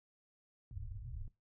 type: low-pass noise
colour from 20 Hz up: pink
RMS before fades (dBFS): -45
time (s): 0.71-1.28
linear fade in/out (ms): 2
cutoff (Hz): 120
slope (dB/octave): 96
effects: noise-tail reverb RT60 0.2 s tail -17 dB re dry